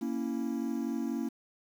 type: chord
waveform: triangle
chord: A# diminished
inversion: none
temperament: equal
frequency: 233.1 / 277.2 / 329.6 Hz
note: A#3 / C#4 / E4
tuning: 0 / 0 / 0 cents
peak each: -32 / -33 / -35 dBFS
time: 0.01-1.29 s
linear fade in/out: 10 ms
effects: 9-bit